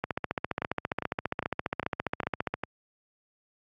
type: two click trains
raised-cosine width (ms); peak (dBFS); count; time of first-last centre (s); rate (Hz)
0.5; -16 / -13; 6 / 38; 0.62-2.636 / 0.04-2.54; 2.48 / 14.8
effects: high-pass 80 Hz 12 dB/octave + AAC 64 kbps